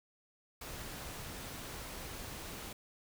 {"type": "noise", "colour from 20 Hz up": "pink", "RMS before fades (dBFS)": -45, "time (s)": [0.61, 2.73], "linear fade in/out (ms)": 5, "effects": []}